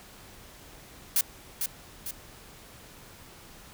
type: noise with echo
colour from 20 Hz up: blue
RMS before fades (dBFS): -23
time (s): 1.16-1.21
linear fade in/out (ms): 2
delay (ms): 450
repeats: 2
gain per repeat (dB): -6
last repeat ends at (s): 2.11
effects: pink hiss -50 dBFS RMS until 3.73 s